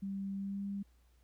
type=tone with pitch glide; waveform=sine; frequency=196 to 199.31 Hz; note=G3 to G3; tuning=0 to +29 cents; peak=-36 dBFS; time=0.02-0.83 s; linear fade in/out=10 ms; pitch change=+29 cents; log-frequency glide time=0.35-0.64 s; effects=added 60 Hz sine -64 dBFS peak until 1.23 s + pink hiss -75 dBFS RMS until 1.23 s